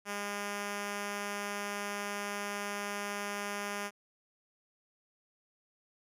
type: tone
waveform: 5% pulse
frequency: 203.6 Hz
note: G#3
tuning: 34 cents flat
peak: -24 dBFS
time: 0.05-3.91 s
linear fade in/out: 50 ms
effects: resampled to 32000 Hz